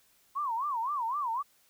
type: tone with vibrato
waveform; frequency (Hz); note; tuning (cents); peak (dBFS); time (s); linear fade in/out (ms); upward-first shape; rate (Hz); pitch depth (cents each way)
sine; 1035; C6; -19; -29; 0.35-1.43; 20; sine; 3.9; 250
effects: white hiss -66 dBFS RMS until 1.69 s